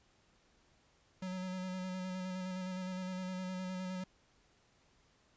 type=tone with vibrato; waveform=square; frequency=185 Hz; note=F#3; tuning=in tune; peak=-39 dBFS; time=1.22-4.04 s; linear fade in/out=5 ms; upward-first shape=square; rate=9.7 Hz; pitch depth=19 cents each way; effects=pink hiss -70 dBFS RMS until 5.36 s + resampled to 16000 Hz

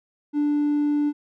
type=tone; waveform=triangle; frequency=293.7 Hz; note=D4; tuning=in tune; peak=-16 dBFS; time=0.33-1.13 s; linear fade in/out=50 ms; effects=tanh soft clip ceiling -14 dBFS

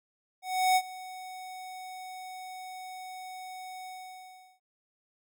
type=tone with ADSR envelope; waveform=square; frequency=744 Hz; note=F#5; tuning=9 cents sharp; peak=-21 dBFS; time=0.42-4.6 s; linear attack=340 ms; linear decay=56 ms; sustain=-20 dB; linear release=730 ms; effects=none

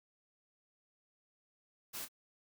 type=noise with echo; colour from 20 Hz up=white; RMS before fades=-43 dBFS; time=1.93-2.06 s; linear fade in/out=20 ms; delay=26 ms; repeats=1; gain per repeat=-9 dB; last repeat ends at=2.086 s; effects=none

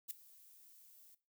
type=noise with ADSR envelope; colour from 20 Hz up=violet; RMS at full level=-39 dBFS; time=0.08-1.15 s; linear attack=29 ms; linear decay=3 ms; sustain=-23 dB; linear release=8 ms; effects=noise-tail reverb RT60 0.3 s tail -17 dB re dry

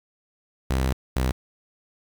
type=tone pair in turn; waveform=sawtooth; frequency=65.41 / 64.25 Hz; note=C2 / C2; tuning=0 / -31 cents; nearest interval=unison; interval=31 cents; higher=first; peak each=-17 dBFS; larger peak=neither; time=0.7-0.93 / 1.16-1.32 s; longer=first; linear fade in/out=5 ms; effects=8-bit

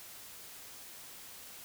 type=silence; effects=white hiss -50 dBFS RMS until 1.64 s

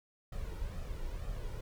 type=noise with flanger; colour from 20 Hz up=brown; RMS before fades=-39 dBFS; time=0.32-1.61 s; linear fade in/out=5 ms; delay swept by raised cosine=1.6 to 2.16 ms; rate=2.1 Hz; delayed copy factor=+0.6; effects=none

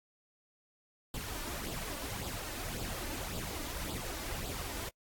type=noise with flanger; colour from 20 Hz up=pink; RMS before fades=-40 dBFS; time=1.14-4.89 s; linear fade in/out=2 ms; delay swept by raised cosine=0.24 to 3.44 ms; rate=1.8 Hz; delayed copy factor=+0.6; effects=noise-tail reverb RT60 0.1 s tail -26 dB re dry + AAC 64 kbps

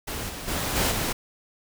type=noise with level steps; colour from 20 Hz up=pink; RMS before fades=-32 / -36 / -28 / -23 / -27 dBFS; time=0.07-1.13 s; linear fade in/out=10 ms; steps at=0.28 / 0.47 / 0.75 / 0.9 s; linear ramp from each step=20 ms; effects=none

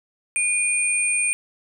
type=tone pair together; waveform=sine; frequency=2441 / 8838 Hz; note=D#7 / C#9; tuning=-34 / -6 cents; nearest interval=octave + minor seventh; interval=2228 cents; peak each=-21 / -22 dBFS; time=0.36-1.33 s; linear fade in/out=0 ms; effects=none

